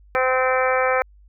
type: harmonic tone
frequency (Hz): 257.9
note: C4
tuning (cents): -25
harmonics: 2 / 3 / 4 / 5 / 6 / 7 / 8 / 9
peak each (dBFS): -20 / -25 / -28 / -24 / -28 / -28 / -32 / -28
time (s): 0.15-1.02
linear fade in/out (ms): 0
effects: added 50 Hz sine -47 dBFS peak until 1.28 s